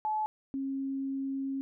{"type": "tone pair in turn", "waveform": "sine", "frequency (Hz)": [860, 270.9], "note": ["A5", "C#4"], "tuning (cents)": [-40, -40], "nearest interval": "octave + minor sixth", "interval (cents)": 2000, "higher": "first", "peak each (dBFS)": [-28, -31], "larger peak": "first", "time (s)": [[0.05, 0.26], [0.54, 1.61]], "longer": "second", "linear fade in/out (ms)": 0, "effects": []}